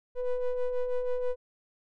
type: ring-modulated tone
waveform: triangle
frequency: 246.9 Hz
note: B3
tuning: in tune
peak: -21 dBFS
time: 0.15-1.36 s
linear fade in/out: 50 ms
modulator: 250 Hz
effects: none